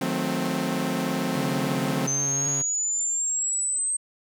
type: chord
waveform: sawtooth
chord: D# diminished seventh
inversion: none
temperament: equal with one note detuned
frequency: 155.56 / 182.03 / 220 / 261.6 Hz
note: D#3 / F#3 / A3 / C4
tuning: 0 / -28 / 0 / 0 cents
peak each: -29 / -26 / -27 / -24 dBFS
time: 0.01-2.07 s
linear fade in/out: 5 ms
type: tone with vibrato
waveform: sawtooth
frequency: 140 Hz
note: C#3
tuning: 18 cents sharp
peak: -26 dBFS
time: 1.35-2.62 s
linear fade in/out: 5 ms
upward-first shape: triangle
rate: 3.8 Hz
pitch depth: 38 cents each way
type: exponential sweep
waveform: sine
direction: up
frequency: 6200 to 8350 Hz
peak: -23 dBFS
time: 2.07-3.97 s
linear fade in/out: 10 ms
effects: none